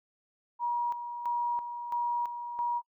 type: tone with tremolo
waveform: sine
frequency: 956 Hz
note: A#5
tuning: 43 cents sharp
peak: -27 dBFS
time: 0.59-2.82 s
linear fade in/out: 50 ms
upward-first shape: square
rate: 1.5 Hz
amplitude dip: 60%
effects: noise-tail reverb RT60 0.1 s tail -25 dB re dry